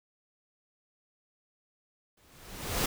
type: noise with exponential growth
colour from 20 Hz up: pink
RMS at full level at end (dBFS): -26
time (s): 2.17-2.86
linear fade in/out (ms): 5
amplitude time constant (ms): 150
effects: none